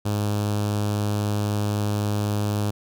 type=tone with notch filter; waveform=sawtooth; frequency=103.83 Hz; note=G#2; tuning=in tune; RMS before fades=-24 dBFS; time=0.05-2.71 s; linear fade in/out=10 ms; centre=2000 Hz; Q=1.4; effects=none